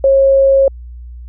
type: tone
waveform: sine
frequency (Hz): 543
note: C#5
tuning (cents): -36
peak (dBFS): -6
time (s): 0.04-0.68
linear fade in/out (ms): 2
effects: added 60 Hz sine -28 dBFS peak until 1.28 s